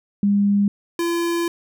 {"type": "tone pair in turn", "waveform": ["sine", "square"], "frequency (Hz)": [202.1, 340.4], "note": ["G#3", "F4"], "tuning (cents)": [-47, -44], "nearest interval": "major sixth", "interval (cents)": 903, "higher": "second", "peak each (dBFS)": [-14, -20], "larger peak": "first", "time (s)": [[0.23, 0.68], [0.99, 1.48]], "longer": "second", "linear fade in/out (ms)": 2, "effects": []}